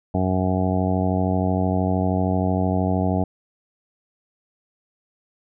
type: harmonic tone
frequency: 93 Hz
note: F#2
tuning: 9 cents sharp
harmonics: 1 / 2 / 3 / 4 / 5 / 6 / 7 / 8 / 9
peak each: -23 / -23 / -26 / -32 / -31 / -38 / -28 / -30 / -34 dBFS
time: 0.14-3.24 s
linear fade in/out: 5 ms
effects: none